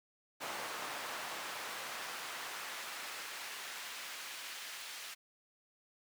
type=noise with high-pass filter sweep; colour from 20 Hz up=brown; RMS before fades=-44 dBFS; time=0.4-5.15 s; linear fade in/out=20 ms; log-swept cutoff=830 to 2400 Hz; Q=0.72; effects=none

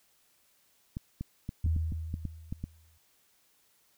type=clicks; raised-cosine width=5 ms; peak=-23 dBFS; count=10; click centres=0.969 / 1.21 / 1.491 / 1.663 / 1.764 / 1.922 / 2.141 / 2.253 / 2.525 / 2.64 s
type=tone with exponential decay; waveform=sine; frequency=80.4 Hz; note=E2; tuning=43 cents flat; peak=-23 dBFS; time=1.64-2.98 s; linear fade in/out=5 ms; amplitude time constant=290 ms
effects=white hiss -68 dBFS RMS until 3.97 s

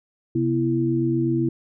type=tone cluster; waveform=sine; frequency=131.7 / 244.7 / 332.8 Hz; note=C3 / B3 / E4; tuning=+12 / -16 / +17 cents; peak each=-24 / -26 / -21 dBFS; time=0.35-1.49 s; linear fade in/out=5 ms; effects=none

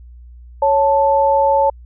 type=tone pair together; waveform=sine; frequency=554.4 / 880 Hz; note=C#5 / A5; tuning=0 / 0 cents; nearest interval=minor sixth; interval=800 cents; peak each=-14 / -13 dBFS; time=0.62-1.7 s; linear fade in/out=5 ms; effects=added 60 Hz sine -36 dBFS peak until 1.85 s

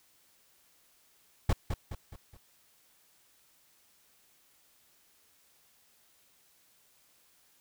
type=noise with echo; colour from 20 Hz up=brown; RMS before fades=-23 dBFS; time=1.49-1.53 s; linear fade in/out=5 ms; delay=210 ms; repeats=4; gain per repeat=-7 dB; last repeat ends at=2.37 s; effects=white hiss -66 dBFS RMS until 7.6 s

